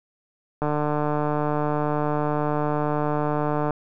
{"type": "click train", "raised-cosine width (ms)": 1, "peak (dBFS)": -11, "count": 461, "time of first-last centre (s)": [0.62, 3.707], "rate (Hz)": 149, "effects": []}